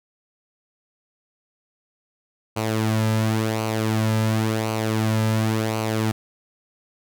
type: tone with flanger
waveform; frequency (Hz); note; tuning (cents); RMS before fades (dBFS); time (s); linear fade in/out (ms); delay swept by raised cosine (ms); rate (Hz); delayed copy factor
sawtooth; 110; A2; 0; -22; 2.56-6.12; 10; 0.56 to 2.76; 0.93; -0.55
effects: none